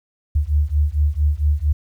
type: beating tone pair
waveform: sine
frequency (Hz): 72 / 76.4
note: D2 / D#2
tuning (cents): -34 / -31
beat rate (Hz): 4.4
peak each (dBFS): -18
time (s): 0.35-1.73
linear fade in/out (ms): 10
effects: 9-bit